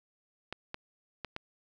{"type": "clicks", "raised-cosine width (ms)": 0.3, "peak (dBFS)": -21, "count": 4, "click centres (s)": [0.526, 0.744, 1.247, 1.364], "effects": []}